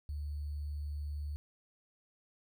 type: tone with sample-and-hold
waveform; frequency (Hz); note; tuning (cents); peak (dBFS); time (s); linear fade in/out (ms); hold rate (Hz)
sine; 73.5; D2; +2; -36; 0.09-1.36; 0; 4410
effects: none